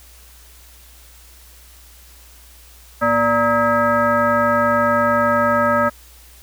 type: tone with frequency modulation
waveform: sine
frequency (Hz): 932.3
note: A#5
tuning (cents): 0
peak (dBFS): -13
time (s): 3.01-5.9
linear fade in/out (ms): 20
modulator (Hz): 347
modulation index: 1.9
effects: added 60 Hz sine -45 dBFS peak until 6.42 s + white hiss -47 dBFS RMS until 6.42 s

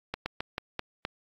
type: slowing click train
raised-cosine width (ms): 0.3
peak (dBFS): -15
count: 6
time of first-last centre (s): 0.14-1.051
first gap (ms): 120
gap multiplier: 1.21
effects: AAC 48 kbps

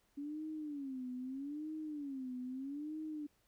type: tone with vibrato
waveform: sine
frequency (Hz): 280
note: C#4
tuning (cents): +18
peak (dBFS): -40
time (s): 0.17-3.27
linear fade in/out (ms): 10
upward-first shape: sine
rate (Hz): 0.79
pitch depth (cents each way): 190
effects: pink hiss -75 dBFS RMS until 3.47 s

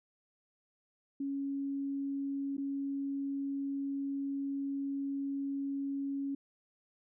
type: tone with dropouts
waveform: sine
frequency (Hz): 277.2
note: C#4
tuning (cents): 0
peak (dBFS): -33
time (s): 1.2-6.35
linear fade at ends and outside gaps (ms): 5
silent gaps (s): 2.569-2.579
effects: none

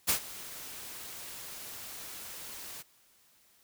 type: noise with ADSR envelope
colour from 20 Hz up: white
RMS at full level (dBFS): -25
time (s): 0.07-2.83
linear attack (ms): 25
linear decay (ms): 96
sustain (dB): -19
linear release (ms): 23
effects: white hiss -65 dBFS RMS until 3.63 s

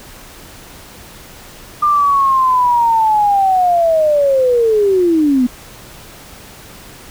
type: linear sweep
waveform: sine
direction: down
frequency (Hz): 1203 to 240.3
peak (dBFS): -9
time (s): 1.82-5.47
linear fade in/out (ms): 10
effects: pink hiss -37 dBFS RMS until 7.1 s

